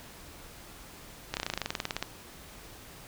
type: slowing click train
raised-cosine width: 0.2 ms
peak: -13 dBFS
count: 17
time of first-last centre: 1.34-2.026 s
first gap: 29 ms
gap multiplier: 1.05
effects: pink hiss -49 dBFS RMS until 3.07 s